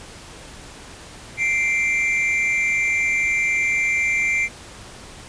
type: tone pair together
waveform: triangle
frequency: 2093 / 2349 Hz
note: C7 / D7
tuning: 0 / 0 cents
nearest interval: major second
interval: 200 cents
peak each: -19 dBFS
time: 1.37-4.49 s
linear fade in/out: 50 ms
effects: pink hiss -40 dBFS RMS until 5.28 s + resampled to 22050 Hz